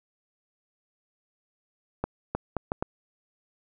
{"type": "accelerating click train", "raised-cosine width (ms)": 1, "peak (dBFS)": -13, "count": 5, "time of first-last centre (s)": [2.04, 2.825], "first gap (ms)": 310, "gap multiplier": 0.7, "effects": []}